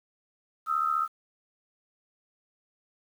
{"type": "tone pair together", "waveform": "sine", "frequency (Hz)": [1259, 1333.8], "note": ["D#6", "E6"], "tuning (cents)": [20, 20], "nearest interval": "minor second", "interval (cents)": 100, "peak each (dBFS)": -27, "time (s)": [0.66, 1.08], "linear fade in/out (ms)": 50, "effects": ["9-bit"]}